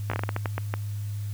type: slowing click train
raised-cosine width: 0.5 ms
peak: -13 dBFS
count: 11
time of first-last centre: 0.1-0.739 s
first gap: 15 ms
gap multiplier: 1.3
effects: added 103 Hz sine -29 dBFS peak until 1.33 s + white hiss -51 dBFS RMS until 1.33 s